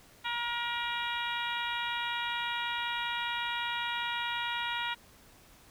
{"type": "harmonic tone", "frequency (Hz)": 474.7, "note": "A#4", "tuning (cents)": 31, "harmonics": [2, 3, 4, 5, 6, 7, 8], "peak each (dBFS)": [-36, -38, -39, -40, -41, -41, -42], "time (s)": [0.24, 4.95], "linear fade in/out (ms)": 20, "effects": ["pink hiss -58 dBFS RMS until 5.7 s"]}